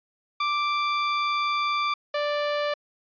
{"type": "tone pair in turn", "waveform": "sawtooth", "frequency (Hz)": [1174.7, 587.4], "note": ["D6", "D5"], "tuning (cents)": [0, 0], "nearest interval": "octave", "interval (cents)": 1200, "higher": "first", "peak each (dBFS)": [-19, -20], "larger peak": "first", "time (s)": [[0.4, 1.94], [2.14, 2.74]], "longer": "first", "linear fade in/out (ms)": 5, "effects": ["resampled to 11025 Hz"]}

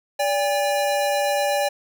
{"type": "tone pair together", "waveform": "square", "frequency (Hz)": [577.6, 807], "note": ["D5", "G#5"], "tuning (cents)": [-29, -50], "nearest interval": "tritone", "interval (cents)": 579, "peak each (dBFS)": [-22, -24], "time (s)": [0.19, 1.69], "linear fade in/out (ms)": 10, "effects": []}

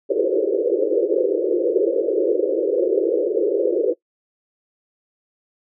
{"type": "band-pass noise", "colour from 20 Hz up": "white", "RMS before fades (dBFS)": -19, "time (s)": [0.09, 3.94], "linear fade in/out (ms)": 20, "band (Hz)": [330, 540], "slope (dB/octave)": 96, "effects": ["noise-tail reverb RT60 0.1 s tail -20 dB re dry"]}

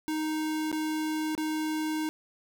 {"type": "tone with dropouts", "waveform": "square", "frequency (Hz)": 311.1, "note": "D#4", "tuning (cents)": 0, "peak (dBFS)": -29, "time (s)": [0.08, 2.09], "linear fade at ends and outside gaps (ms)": 0, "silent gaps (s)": [[0.716, 0.727], [1.351, 1.378]], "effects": []}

